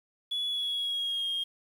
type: tone with pitch glide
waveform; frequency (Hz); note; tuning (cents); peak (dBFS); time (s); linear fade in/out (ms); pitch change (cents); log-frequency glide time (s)
sine; 3400 to 3237; G#7 to G#7; +40 to -45; -27; 0.31-1.44; 10; -85; 0.47-1.28
effects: tanh soft clip ceiling -26 dBFS + 9-bit